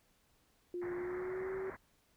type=tone with pitch glide; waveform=sine; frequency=353.8 to 381.4 Hz; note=F4 to G4; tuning=+23 to -47 cents; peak=-37 dBFS; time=0.74-1.7 s; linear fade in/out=2 ms; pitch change=+130 cents; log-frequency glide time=0.94-1.54 s
type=low-pass noise; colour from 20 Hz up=white; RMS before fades=-49 dBFS; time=0.81-1.77 s; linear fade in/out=20 ms; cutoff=2100 Hz; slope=96 dB/octave
effects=pink hiss -72 dBFS RMS until 2.16 s